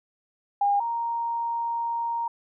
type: tone pair in turn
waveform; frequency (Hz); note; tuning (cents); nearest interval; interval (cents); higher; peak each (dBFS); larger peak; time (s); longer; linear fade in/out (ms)
sine; 809 / 932.2; G#5 / A#5; -46 / 0; major second; 246; second; -19 / -25; first; 0.61-0.8 / 0.8-2.28; second; 5
effects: none